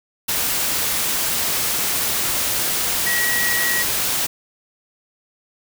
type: tone in noise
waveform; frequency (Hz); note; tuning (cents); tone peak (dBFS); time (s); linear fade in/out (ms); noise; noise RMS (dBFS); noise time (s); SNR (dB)
sine; 1916; A#6; +47; -20; 3.06-3.83; 10; white; -21; 0.28-4.27; -2
effects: none